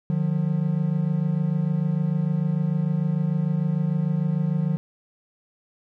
triangle tone pair together, 151.7 / 178.39 Hz, D#3 / F3, -44 / +37 cents, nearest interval minor third, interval 281 cents, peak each -21 / -22 dBFS, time 0.1-4.77 s, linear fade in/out 0 ms, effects none

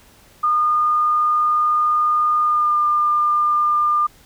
sine tone with pitch glide, 1219 to 1201.5 Hz, D#6 to D6, -36 to +39 cents, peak -14 dBFS, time 0.43-4.07 s, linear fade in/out 10 ms, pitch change -25 cents, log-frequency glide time 2.42-2.77 s, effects pink hiss -50 dBFS RMS until 4.25 s

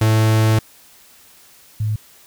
45% pulse / sine tone pair in turn, 109.8 / 107.23 Hz, A2 / A2, -3 / -44 cents, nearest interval unison, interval 41 cents, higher first, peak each -12 / -17 dBFS, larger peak first, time 0.01-0.59 / 1.8-1.96 s, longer first, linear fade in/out 5 ms, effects white hiss -48 dBFS RMS until 2.26 s

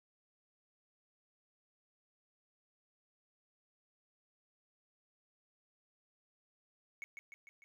triangle tone with echo, 2217 Hz, C#7, in tune, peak -40 dBFS, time 7.02-7.04 s, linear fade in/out 0 ms, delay 150 ms, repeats 4, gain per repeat -4 dB, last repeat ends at 7.64 s, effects none

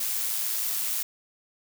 blue noise with amplitude modulation, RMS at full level -27 dBFS, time 0-1.03 s, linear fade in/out 5 ms, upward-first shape sine, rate 110 Hz, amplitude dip 35%, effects none

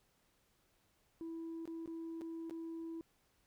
sine tone with dropouts, 328.9 Hz, E4, 4 cents flat, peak -40 dBFS, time 1.21-3.01 s, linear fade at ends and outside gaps 0 ms, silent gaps 1.655-1.676 / 1.859-1.876 / 2.211-2.217 / 2.497-2.509 s, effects tanh soft clip ceiling -40 dBFS + pink hiss -75 dBFS RMS until 3.46 s

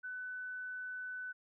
sine tone, 1500 Hz, F#6, 23 cents sharp, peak -40 dBFS, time 0.03-1.33 s, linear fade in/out 20 ms, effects none

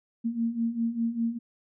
sine beating tone pair, 227.6 / 232.6 Hz, A#3 / A#3, -41 / -4 cents, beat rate 5 Hz, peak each -31 / -27 dBFS, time 0.24-1.39 s, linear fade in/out 20 ms, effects none

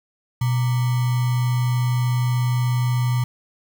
sine tone with sample-and-hold, 123.47 Hz, B2, in tune, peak -17 dBFS, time 0.41-3.24 s, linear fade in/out 5 ms, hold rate 1050 Hz, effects none

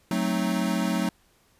square chord, F# diminished seventh, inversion none, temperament equal, 185 / 220 / 261.6 / 311.1 Hz, F#3 / A3 / C4 / Eb4, 0 / 0 / 0 / 0 cents, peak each -28 / -29 / -32 / -32 dBFS, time 0.11-1.09 s, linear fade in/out 2 ms, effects pink hiss -63 dBFS RMS until 1.59 s + resampled to 32000 Hz

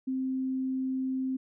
sine tone, 261.6 Hz, C4, in tune, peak -28 dBFS, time 0.07-1.37 s, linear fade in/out 10 ms, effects none

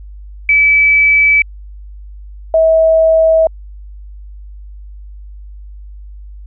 sine tone pair in turn, 2300 / 645.4 Hz, D7 / E5, -37 / -37 cents, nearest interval octave + minor seventh, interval 2200 cents, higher first, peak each -6 dBFS, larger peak neither, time 0.49-1.42 / 2.54-3.47 s, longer neither, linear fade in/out 2 ms, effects added 50 Hz sine -29 dBFS peak until 6.46 s

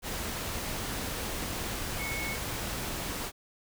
sine tone in noise, 2200 Hz, C#7, 14 cents flat, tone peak -35 dBFS, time 1.97-2.38 s, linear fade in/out 50 ms, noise pink, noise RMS -35 dBFS, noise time 0.02-3.32 s, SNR -3 dB, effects none

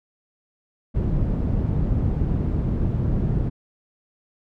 white low-pass noise, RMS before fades -22 dBFS, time 0.94-3.5 s, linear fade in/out 20 ms, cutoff 140 Hz, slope 12 dB/octave, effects none

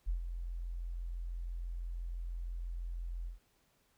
sine tone with ADSR envelope, 43.01 Hz, F1, 26 cents flat, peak -29 dBFS, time 0.06-3.39 s, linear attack 29 ms, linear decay 110 ms, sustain -8 dB, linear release 130 ms, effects pink hiss -73 dBFS RMS until 3.97 s

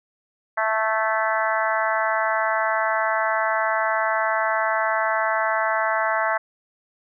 harmonic tone with a mistuned harmonic, 220 Hz, A3, in tune, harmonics 3 / 4 / 5 / 6 / 7 / 8 / 9, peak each -25 / -26 / -27 / -28 / -28 / -29 / -30 dBFS, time 0.57-6.38 s, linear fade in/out 10 ms, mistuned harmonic 8, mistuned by -23 cents, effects none

